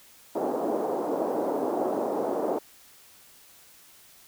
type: band-pass noise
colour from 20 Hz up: pink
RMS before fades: -28 dBFS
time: 0.35-2.59 s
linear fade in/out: 10 ms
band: 300 to 790 Hz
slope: 24 dB/octave
effects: white hiss -54 dBFS RMS until 4.27 s